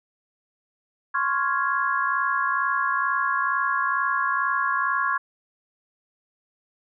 sine chord, Db major seventh, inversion third, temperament equal, 1046.5 / 1108.7 / 1396.9 / 1661.2 Hz, C6 / Db6 / F6 / Ab6, 0 / 0 / 0 / 0 cents, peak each -28 / -25 / -28 / -26 dBFS, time 1.14-5.18 s, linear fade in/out 10 ms, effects none

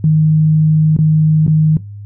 sine tone with dropouts, 155.56 Hz, D#3, in tune, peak -7 dBFS, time 0.04-1.77 s, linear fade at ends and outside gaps 2 ms, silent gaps 0.966-0.988 / 1.466-1.478 s, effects noise-tail reverb RT60 0.2 s tail -18 dB re dry + added 102 Hz sine -27 dBFS peak until 2.05 s

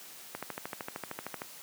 click train, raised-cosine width 0.5 ms, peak -21 dBFS, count 15, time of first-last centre 0.35-1.419 s, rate 13.1 Hz, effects white hiss -49 dBFS RMS until 1.62 s + high-pass 150 Hz 12 dB/octave

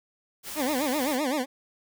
white noise, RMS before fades -37 dBFS, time 0.43-1.19 s, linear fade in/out 50 ms
20% pulse tone with vibrato, 277.2 Hz, C#4, in tune, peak -20 dBFS, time 0.55-1.46 s, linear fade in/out 50 ms, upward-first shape sine, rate 7.8 Hz, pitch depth 200 cents each way
effects none

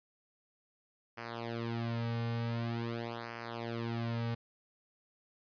sawtooth tone with flanger, 116.54 Hz, A#2, in tune, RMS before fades -37 dBFS, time 1.17-4.35 s, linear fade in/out 10 ms, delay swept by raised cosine 0.26 to 3.06 ms, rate 0.46 Hz, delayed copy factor -0.95, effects resampled to 11025 Hz

